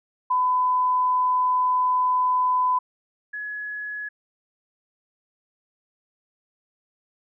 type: tone pair in turn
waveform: sine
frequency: 1005 / 1690.2 Hz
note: B5 / G#6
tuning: +30 / +30 cents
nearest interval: major sixth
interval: 900 cents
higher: second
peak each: -18 / -29 dBFS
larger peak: first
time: 0.3-2.79 / 3.33-4.09 s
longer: first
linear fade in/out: 10 ms
effects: none